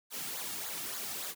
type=noise with flanger; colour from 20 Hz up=white; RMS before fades=-39 dBFS; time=0.1-1.35 s; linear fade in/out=50 ms; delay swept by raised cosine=0.35 to 2.05 ms; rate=3.5 Hz; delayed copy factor=-0.65; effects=none